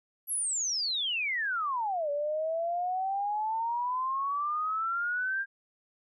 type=exponential two-way sweep; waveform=sine; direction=down then up; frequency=11850 to 571 to 1612 Hz; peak=-28 dBFS; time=0.27-5.46 s; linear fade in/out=50 ms; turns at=2.1 s; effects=none